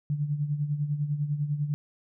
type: tone with tremolo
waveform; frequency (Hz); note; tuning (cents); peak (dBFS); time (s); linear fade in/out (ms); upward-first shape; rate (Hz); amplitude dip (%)
sine; 146.83; D3; 0; -23; 0.1-1.74; 0; sine; 10; 65
effects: none